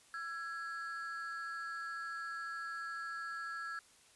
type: ring-modulated tone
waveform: triangle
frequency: 1503 Hz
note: F#6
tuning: 27 cents sharp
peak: -35 dBFS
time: 0.14-3.79 s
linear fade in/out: 0 ms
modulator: 160 Hz
effects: white hiss -64 dBFS RMS until 4.15 s + resampled to 24000 Hz